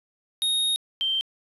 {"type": "tone pair in turn", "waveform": ["square", "sine"], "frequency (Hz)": [3729, 3136], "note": ["A#7", "G7"], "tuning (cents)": [0, 0], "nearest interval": "minor third", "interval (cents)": 300, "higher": "first", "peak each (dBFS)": -22, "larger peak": "neither", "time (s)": [[0.42, 0.76], [1.01, 1.21]], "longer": "first", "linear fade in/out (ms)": 0, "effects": ["resampled to 32000 Hz", "9-bit"]}